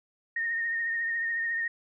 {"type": "tone with vibrato", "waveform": "sine", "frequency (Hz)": 1845, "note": "A#6", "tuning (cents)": -18, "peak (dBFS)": -27, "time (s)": [0.36, 1.68], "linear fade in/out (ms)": 5, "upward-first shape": "sine", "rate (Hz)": 14, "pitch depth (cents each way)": 30, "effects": []}